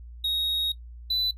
triangle tone pair in turn, 3765 / 3992 Hz, A#7 / B7, +16 / +18 cents, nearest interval minor second, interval 102 cents, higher second, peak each -22 dBFS, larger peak neither, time 0.24-0.72 / 1.1-1.31 s, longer first, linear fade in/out 5 ms, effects noise-tail reverb RT60 0.1 s tail -19 dB re dry + added 59 Hz sine -40 dBFS peak until 1.37 s

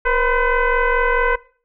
sine tone with frequency modulation, 523.3 Hz, C5, in tune, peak -14 dBFS, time 0.05-1.36 s, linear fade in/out 10 ms, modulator 501 Hz, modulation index 2.9, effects noise-tail reverb RT60 0.4 s tail -20 dB re dry

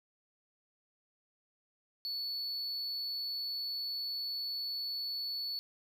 triangle tone, 4435 Hz, C#8, in tune, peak -34 dBFS, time 2.05-5.59 s, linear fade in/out 0 ms, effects none

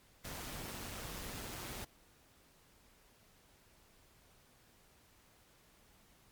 pink noise with amplitude modulation, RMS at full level -43 dBFS, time 0.24-1.85 s, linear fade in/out 10 ms, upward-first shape sine, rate 188 Hz, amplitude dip 45%, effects pink hiss -66 dBFS RMS until 6.31 s + MP3 96 kbps

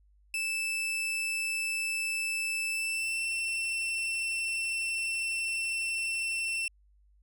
40% pulse tone with pitch glide, 2637 to 2694 Hz, E7 to E7, 0 to +37 cents, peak -29 dBFS, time 0.34-6.68 s, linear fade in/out 2 ms, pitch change +37 cents, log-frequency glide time 2.7-3.3 s, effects added 50 Hz sine -60 dBFS peak until 7.22 s

